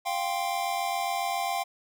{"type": "chord", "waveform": "square", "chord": "F suspended second", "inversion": "none", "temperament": "just", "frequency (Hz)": [698.5, 785.8, 1047.7], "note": ["F5", "G5", "C6"], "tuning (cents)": [0, 4, 2], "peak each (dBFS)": [-32, -31, -36], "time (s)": [0.05, 1.64], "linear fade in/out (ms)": 20, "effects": []}